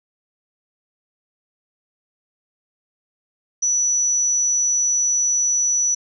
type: tone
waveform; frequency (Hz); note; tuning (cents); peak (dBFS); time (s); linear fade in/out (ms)
sine; 5920; F#8; 0; -16; 3.62-5.95; 10
effects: none